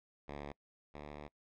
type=tone pair in turn; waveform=5% pulse; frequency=72.1 / 73.96 Hz; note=D2 / D2; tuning=-31 / +13 cents; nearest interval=unison; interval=44 cents; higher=second; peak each=-32 / -35 dBFS; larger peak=first; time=0.28-0.52 / 0.94-1.28 s; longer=second; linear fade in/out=5 ms; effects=noise-tail reverb RT60 0.1 s tail -26 dB re dry + low-pass 3000 Hz 12 dB/octave